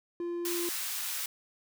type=tone; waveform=triangle; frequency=345.7 Hz; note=F4; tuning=18 cents flat; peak=-30 dBFS; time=0.2-0.69 s; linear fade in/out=2 ms
type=high-pass noise; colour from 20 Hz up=white; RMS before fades=-35 dBFS; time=0.45-1.26 s; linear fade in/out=2 ms; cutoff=1200 Hz; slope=12 dB/octave
effects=none